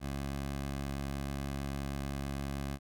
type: tone with vibrato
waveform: 15% pulse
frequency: 69.3 Hz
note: C#2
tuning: in tune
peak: -29 dBFS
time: 0-2.79 s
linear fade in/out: 50 ms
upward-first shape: sine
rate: 6.3 Hz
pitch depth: 10 cents each way
effects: none